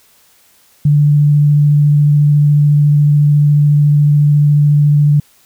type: tone with vibrato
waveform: sine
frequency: 146.83 Hz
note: D3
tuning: in tune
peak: -6 dBFS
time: 0.85-5.2 s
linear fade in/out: 5 ms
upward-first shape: sine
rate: 14 Hz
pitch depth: 10 cents each way
effects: white hiss -50 dBFS RMS until 5.45 s